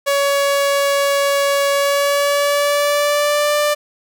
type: tone with pitch glide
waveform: sawtooth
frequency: 562 to 591.6 Hz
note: C#5 to D5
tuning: +24 to +13 cents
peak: -10 dBFS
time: 0.06-3.75 s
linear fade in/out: 20 ms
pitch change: +89 cents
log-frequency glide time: 1.73-3.57 s
effects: none